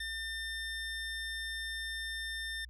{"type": "tone", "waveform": "25% pulse", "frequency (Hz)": 1800, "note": "A6", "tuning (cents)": 39, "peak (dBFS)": -33, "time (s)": [0, 2.65], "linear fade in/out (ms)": 5, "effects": ["added 60 Hz sine -48 dBFS peak until 2.69 s", "resampled to 24000 Hz"]}